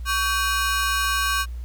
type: ring-modulated tone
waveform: sawtooth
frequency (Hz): 1343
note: E6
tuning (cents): +32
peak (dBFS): -14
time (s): 0.05-1.46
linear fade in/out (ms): 50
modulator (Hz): 217
effects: added 60 Hz sine -29 dBFS peak until 1.64 s + pink hiss -56 dBFS RMS until 1.64 s